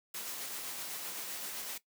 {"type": "noise with tremolo", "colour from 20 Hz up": "white", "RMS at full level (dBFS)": -40, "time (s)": [0.14, 1.78], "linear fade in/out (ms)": 5, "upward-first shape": "sine", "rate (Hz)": 7.8, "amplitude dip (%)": 25, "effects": ["noise-tail reverb RT60 0.1 s tail -17 dB re dry", "high-pass 200 Hz 12 dB/octave"]}